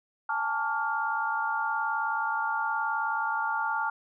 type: tone cluster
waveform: sine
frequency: 832 / 891 / 1144 / 1403 Hz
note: G#5 / A5 / D6 / F6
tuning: +3 / +22 / -46 / +8 cents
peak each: -36 / -30 / -35 / -30 dBFS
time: 0.29-3.9 s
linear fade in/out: 5 ms
effects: none